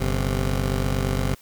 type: tone pair together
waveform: 15% pulse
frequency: 48.69 / 130.81 Hz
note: G1 / C3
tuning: -11 / 0 cents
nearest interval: octave + perfect fourth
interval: 1711 cents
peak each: -16 / -21 dBFS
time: 0-1.35 s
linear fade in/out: 10 ms
effects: white hiss -53 dBFS RMS until 1.41 s